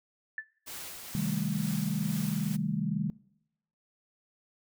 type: tone with exponential decay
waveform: sine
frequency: 1754 Hz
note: A6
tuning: 6 cents flat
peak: -29 dBFS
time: 0.38-0.47 s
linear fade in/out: 2 ms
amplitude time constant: 18 ms
type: noise with tremolo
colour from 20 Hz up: white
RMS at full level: -41 dBFS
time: 0.66-2.57 s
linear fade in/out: 20 ms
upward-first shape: sine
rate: 2.1 Hz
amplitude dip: 35%
type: chord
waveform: sine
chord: A half-diminished seventh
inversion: first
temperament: just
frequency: 132 / 158.4 / 198 / 220 Hz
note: C3 / Eb3 / G3 / A3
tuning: +16 / +31 / +18 / 0 cents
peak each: -38 / -32 / -32 / -36 dBFS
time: 1.15-3.1 s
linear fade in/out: 0 ms
effects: noise-tail reverb RT60 0.8 s tail -23 dB re dry